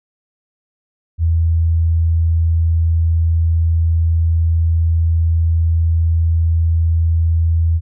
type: tone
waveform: sine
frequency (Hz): 82.41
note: E2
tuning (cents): 0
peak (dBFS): -11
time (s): 1.18-7.81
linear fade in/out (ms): 50
effects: none